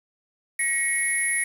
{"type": "tone cluster", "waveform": "sine", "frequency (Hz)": [1905, 2208, 10570], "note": ["A#6", "C#7", "E9"], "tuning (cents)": [37, -7, 4], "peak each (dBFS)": -26, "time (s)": [0.59, 1.44], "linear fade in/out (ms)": 5, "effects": ["7-bit"]}